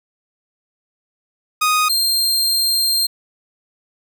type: tone pair in turn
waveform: sawtooth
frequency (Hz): 1244.5 / 4186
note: D#6 / C8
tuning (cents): 0 / 0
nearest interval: octave + major sixth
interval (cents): 2100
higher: second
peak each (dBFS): -10 / -12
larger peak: first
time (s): 1.61-1.89 / 1.89-3.07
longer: second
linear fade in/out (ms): 10
effects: none